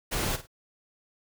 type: noise with echo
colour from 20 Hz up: pink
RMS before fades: -29 dBFS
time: 0.11-0.37 s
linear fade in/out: 20 ms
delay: 51 ms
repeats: 2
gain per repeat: -12 dB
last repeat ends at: 0.472 s
effects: none